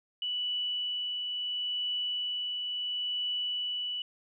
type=tone with tremolo; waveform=sine; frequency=2960 Hz; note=F#7; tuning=in tune; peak=-29 dBFS; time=0.22-4.02 s; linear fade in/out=2 ms; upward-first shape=triangle; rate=0.73 Hz; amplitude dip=30%; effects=none